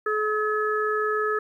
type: harmonic tone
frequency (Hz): 427.1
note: G#4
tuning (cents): +48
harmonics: 1 / 3 / 4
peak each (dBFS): -25 / -26 / -29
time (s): 0.06-1.39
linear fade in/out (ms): 5
effects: 10-bit